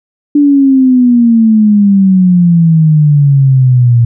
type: exponential sweep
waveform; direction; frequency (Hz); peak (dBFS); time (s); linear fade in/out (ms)
sine; down; 293.7 to 116.54; -3; 0.35-4.05; 5
effects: none